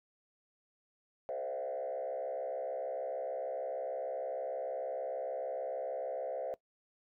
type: tone with frequency modulation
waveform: sine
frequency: 587.3 Hz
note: D5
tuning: in tune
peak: -34 dBFS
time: 1.29-6.54 s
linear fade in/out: 0 ms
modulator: 66.6 Hz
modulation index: 1.7
effects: noise-tail reverb RT60 0.1 s tail -20 dB re dry + tanh soft clip ceiling -31 dBFS